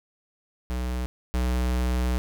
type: tone pair in turn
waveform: square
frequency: 62 / 62 Hz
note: B1 / B1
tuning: +7 / +7 cents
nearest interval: unison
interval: 0 cents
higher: neither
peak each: -27 / -23 dBFS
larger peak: second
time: 0.7-1.06 / 1.34-2.18 s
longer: second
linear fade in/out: 0 ms
effects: none